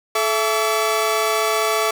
sawtooth tone cluster, 433 / 667 / 1145 Hz, A4 / E5 / D6, -28 / +20 / -44 cents, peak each -18 dBFS, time 0.15-1.91 s, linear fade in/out 5 ms, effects none

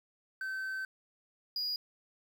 triangle tone pair in turn, 1539 / 4886 Hz, G6 / D#8, -32 / -32 cents, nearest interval octave + minor sixth, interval 2000 cents, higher second, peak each -33 / -31 dBFS, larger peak second, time 0.41-0.85 / 1.56-1.76 s, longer first, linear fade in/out 2 ms, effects 10-bit

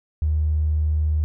triangle tone with tanh clipping, 76.8 Hz, D#2, 22 cents flat, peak -17 dBFS, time 0.22-1.24 s, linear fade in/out 0 ms, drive 2 dB, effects none

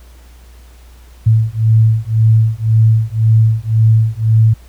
sine beating tone pair, 110.3 / 112.2 Hz, A2 / A2, +5 / +34 cents, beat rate 1.9 Hz, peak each -11 dBFS, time 1.26-4.54 s, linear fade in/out 10 ms, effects added 60 Hz sine -37 dBFS peak until 4.68 s + pink hiss -48 dBFS RMS until 4.68 s

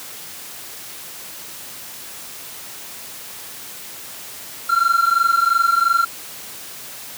triangle tone pair together, 1358 / 1380.9 Hz, F6 / F6, -49 / -20 cents, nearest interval unison, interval 29 cents, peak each -15 dBFS, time 4.69-6.05 s, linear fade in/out 10 ms, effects white hiss -35 dBFS RMS until 7.17 s + high-pass 80 Hz 12 dB/octave

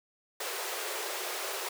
pink high-pass noise, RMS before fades -36 dBFS, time 0.4-1.69 s, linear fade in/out 5 ms, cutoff 360 Hz, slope 96 dB/octave, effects none

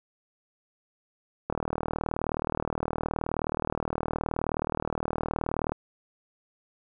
click train, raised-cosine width 1 ms, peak -14 dBFS, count 166, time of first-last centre 1.5-5.72 s, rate 39.1 Hz, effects none

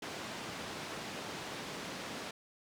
pink band-pass noise, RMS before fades -43 dBFS, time 0.02-2.31 s, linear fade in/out 5 ms, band 180 to 5800 Hz, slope 12 dB/octave, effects none

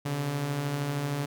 sawtooth beating tone pair, 130.7 / 143.7 Hz, C3 / D3, -1 / -37 cents, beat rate 13 Hz, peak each -34 / -25 dBFS, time 0.05-1.26 s, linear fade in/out 10 ms, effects none

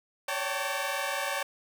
15% pulse tone cluster, 553 / 574 / 774 / 893 Hz, C#5 / D5 / G5 / A5, -4 / -40 / -22 / +25 cents, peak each -29 dBFS, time 0.28-1.43 s, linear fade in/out 5 ms, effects none

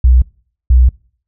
sine tone pair in turn, 62.2 / 62.2 Hz, B1 / B1, +13 / +13 cents, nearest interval unison, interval 0 cents, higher neither, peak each -4 dBFS, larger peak neither, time 0.04-0.22 / 0.7-0.89 s, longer second, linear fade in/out 5 ms, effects noise-tail reverb RT60 0.5 s tail -24 dB re dry

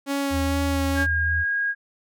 sawtooth tone with vibrato, 277.2 Hz, C#4, in tune, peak -19 dBFS, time 0.06-1.07 s, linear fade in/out 50 ms, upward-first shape sine, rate 2.2 Hz, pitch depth 15 cents each way
sine tone, 80.4 Hz, E2, 43 cents flat, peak -24 dBFS, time 0.3-1.45 s, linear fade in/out 50 ms
sine tone with pitch glide, 1624 to 1635.3 Hz, G#6 to G#6, -39 to -27 cents, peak -21 dBFS, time 0.95-1.75 s, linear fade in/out 50 ms, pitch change +12 cents, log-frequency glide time 1.25-1.31 s
effects none

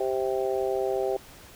harmonic tone, 130.81 Hz, C3, in tune, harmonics 3 / 4 / 5 / 6, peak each -27 / -30 / -32 / -34 dBFS, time 0-1.17 s, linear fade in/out 5 ms, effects pink hiss -49 dBFS RMS until 1.55 s

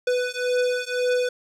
square beating tone pair, 495.5 / 497.4 Hz, B4 / B4, +6 / +12 cents, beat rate 1.9 Hz, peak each -25 dBFS, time 0.07-1.29 s, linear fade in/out 5 ms, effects low-pass 7000 Hz 12 dB/octave + 9-bit

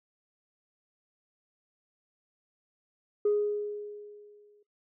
sine tone with exponential decay, 415.3 Hz, G#4, in tune, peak -20 dBFS, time 3.25-4.63 s, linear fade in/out 5 ms, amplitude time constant 300 ms, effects noise-tail reverb RT60 0.2 s tail -26 dB re dry + tanh soft clip ceiling -19 dBFS

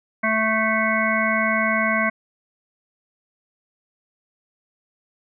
harmonic tone, 220 Hz, A3, in tune, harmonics 1 / 3 / 5 / 7 / 9 / 10, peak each -25 / -25 / -25 / -25 / -25 / -25 dBFS, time 0.23-2.1 s, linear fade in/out 10 ms, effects none

